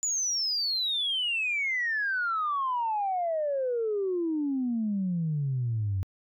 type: exponential sweep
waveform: sine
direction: down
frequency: 7040 to 91.9 Hz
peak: -25 dBFS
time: 0.03-6.03 s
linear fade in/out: 0 ms
effects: tanh soft clip ceiling -21 dBFS